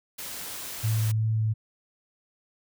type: noise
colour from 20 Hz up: white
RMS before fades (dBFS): -37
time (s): 0.18-1.12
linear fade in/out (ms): 10
type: tone with vibrato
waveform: sine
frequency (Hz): 110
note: A2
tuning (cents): 0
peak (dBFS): -22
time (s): 0.83-1.54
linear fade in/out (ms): 20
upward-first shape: sine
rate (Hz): 2.7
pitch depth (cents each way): 10
effects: none